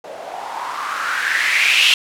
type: noise with low-pass filter sweep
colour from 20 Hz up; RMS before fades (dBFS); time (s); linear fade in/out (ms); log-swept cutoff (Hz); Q
violet; -19; 0.04-1.94; 2; 570 to 3000; 5.4
effects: none